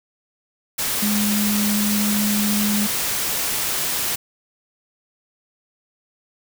sine tone in noise, 207.9 Hz, G#3, 2 cents sharp, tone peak -19 dBFS, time 1.02-2.87 s, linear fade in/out 10 ms, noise white, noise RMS -23 dBFS, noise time 0.78-4.16 s, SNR +1 dB, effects none

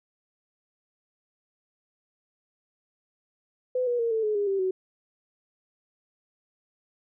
sine tone with pitch steps, 505 / 483.9 / 463.6 / 444.2 / 425.6 / 407.8 / 390.8 / 374.4 Hz, B4 / B4 / A#4 / A4 / G#4 / G#4 / G4 / F#4, +39 / -35 / -10 / +16 / +42 / -32 / -5 / +20 cents, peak -23 dBFS, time 3.75-4.71 s, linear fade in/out 5 ms, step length 120 ms, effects none

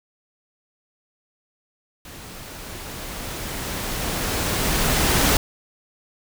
pink noise with level ramp, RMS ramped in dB -40 to -17 dBFS, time 2.05-5.37 s, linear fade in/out 2 ms, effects none

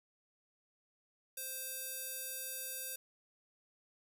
square tone with band-pass filter, 523.3 Hz, C5, in tune, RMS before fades -43 dBFS, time 1.37-2.96 s, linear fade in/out 5 ms, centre 12000 Hz, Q 1.6, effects 11-bit

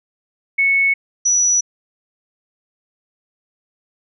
sine tone pair in turn, 2207 / 5892 Hz, C#7 / F#8, -8 / -8 cents, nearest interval octave + perfect fourth, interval 1700 cents, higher second, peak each -12 dBFS, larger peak neither, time 0.58-0.94 / 1.25-1.61 s, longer neither, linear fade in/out 10 ms, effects none

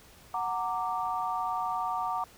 sine chord, Gb augmented, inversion none, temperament equal with one note detuned, 740 / 922.7 / 1174.7 Hz, Gb5 / Bb5 / D6, 0 / -18 / 0 cents, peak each -33 dBFS, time 0.34-2.24 s, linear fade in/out 2 ms, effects pink hiss -55 dBFS RMS until 2.37 s

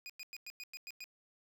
25% pulse tone bursts, 2471 Hz, D#7, 13 cents flat, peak -40 dBFS, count 8, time 0.06-1.041 s, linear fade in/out 0 ms, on 36 ms, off 99 ms, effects none

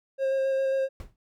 triangle tone with vibrato, 536 Hz, C5, 42 cents sharp, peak -21 dBFS, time 0.18-0.89 s, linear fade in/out 50 ms, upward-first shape square, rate 7.4 Hz, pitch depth 9 cents each way
brown noise with exponential decay, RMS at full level -33 dBFS, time 1-1.16 s, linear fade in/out 1 ms, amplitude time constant 34 ms
effects none

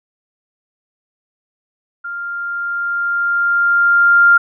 sine tone with level ramp, 1396.9 Hz, F6, in tune, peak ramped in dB -23 to -5 dBFS, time 2.04-4.38 s, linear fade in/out 10 ms, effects none

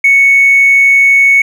sine tone with hard clipping, 2217 Hz, C#7, in tune, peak -4 dBFS, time 0.04-1.42 s, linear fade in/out 5 ms, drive 1 dB, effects none

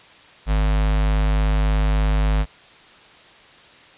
square tone with notch filter, 51.7 Hz, G#1, 7 cents flat, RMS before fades -18 dBFS, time 0.46-2.46 s, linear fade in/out 50 ms, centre 340 Hz, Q 1.7, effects white hiss -47 dBFS RMS until 3.97 s + resampled to 8000 Hz

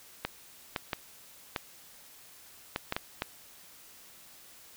clicks, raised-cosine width 0.3 ms, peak -14 dBFS, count 8, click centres 0.25 / 0.762 / 0.932 / 1.562 / 2.761 / 2.924 / 2.965 / 3.221 s, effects white hiss -54 dBFS RMS until 4.76 s

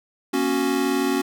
square chord, F# major, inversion first, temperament equal with one note detuned, 238.1 / 277.2 / 370 Hz, A#3 / C#4 / F#4, +37 / 0 / 0 cents, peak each -28 / -23 / -25 dBFS, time 0.33-1.22 s, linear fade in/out 10 ms, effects none

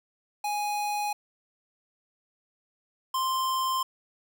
square tone pair in turn, 830 / 1046.3 Hz, G#5 / C6, -1 / 0 cents, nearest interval major third, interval 401 cents, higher second, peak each -28 / -26 dBFS, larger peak second, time 0.44-1.13 / 3.14-3.83 s, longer neither, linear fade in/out 5 ms, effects 9-bit

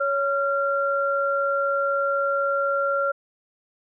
sine tone pair together, 558 / 1378 Hz, C#5 / F6, +11 / -24 cents, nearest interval octave + major third, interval 1565 cents, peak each -23 dBFS, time 0-3.12 s, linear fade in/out 10 ms, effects none

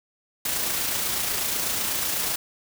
white noise with amplitude modulation, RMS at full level -25 dBFS, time 0.45-2.36 s, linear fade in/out 5 ms, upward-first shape sine, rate 28.1 Hz, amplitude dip 30%, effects none

